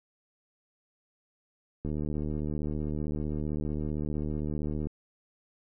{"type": "click train", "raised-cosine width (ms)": 3, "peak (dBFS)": -21, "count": 229, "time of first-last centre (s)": [1.85, 4.87], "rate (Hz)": 75.5, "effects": []}